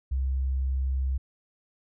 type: tone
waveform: sine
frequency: 66 Hz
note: C2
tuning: 16 cents sharp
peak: -24 dBFS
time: 0.11-1.18 s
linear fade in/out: 10 ms
effects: none